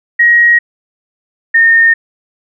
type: tone pair in turn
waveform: sine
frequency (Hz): 1890 / 1830.9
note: A#6 / A#6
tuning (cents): +23 / -32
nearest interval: minor second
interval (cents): 55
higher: first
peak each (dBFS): -4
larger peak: neither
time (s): 0.19-0.59 / 1.54-1.94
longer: neither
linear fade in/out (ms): 10
effects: none